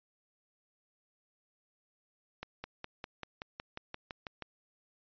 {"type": "accelerating click train", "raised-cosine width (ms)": 0.3, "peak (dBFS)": -24, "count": 12, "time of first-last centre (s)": [2.43, 4.423], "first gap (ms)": 210, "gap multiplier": 0.97, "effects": ["resampled to 11025 Hz"]}